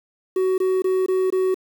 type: tone bursts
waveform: triangle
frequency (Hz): 374.6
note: F#4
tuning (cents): +21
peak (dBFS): -15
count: 5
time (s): 0.36-1.544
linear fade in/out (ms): 5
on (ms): 220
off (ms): 21
effects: 7-bit